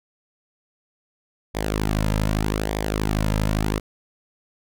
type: tone with flanger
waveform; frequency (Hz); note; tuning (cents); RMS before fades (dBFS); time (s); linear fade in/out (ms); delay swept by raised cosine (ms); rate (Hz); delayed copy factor
sawtooth; 52.5; G#1; +19; -23; 1.54-3.8; 20; 0.71 to 2.71; 0.82; -0.65
effects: none